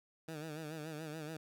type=tone with vibrato; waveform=15% pulse; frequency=155.56 Hz; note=D#3; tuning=in tune; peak=-36 dBFS; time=0.28-1.37 s; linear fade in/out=5 ms; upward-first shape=sine; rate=7 Hz; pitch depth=81 cents each way; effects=none